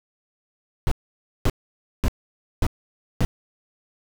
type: noise bursts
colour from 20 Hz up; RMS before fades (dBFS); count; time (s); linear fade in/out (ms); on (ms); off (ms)
brown; -18; 5; 0.87-3.25; 0; 44; 540
effects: none